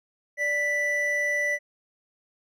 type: tone pair together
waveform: triangle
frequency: 586.9 / 1975.5 Hz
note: D5 / B6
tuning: -1 / 0 cents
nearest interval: octave + major sixth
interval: 2101 cents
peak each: -29 / -22 dBFS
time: 0.37-1.59 s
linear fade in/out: 50 ms
effects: none